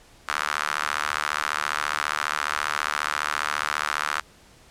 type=tone with high-pass filter; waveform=sawtooth; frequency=74.7 Hz; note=D2; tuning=30 cents sharp; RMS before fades=-27 dBFS; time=0.28-4.21 s; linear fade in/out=10 ms; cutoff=1300 Hz; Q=2.8; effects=pink hiss -53 dBFS RMS until 4.7 s + low-pass 10000 Hz 12 dB/octave